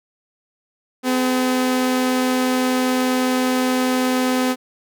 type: tone pair together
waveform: sawtooth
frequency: 254.8 / 421.8 Hz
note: C4 / G#4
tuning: -46 / +27 cents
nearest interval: major sixth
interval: 873 cents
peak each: -13 / -24 dBFS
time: 1.03-4.56 s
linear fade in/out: 50 ms
effects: none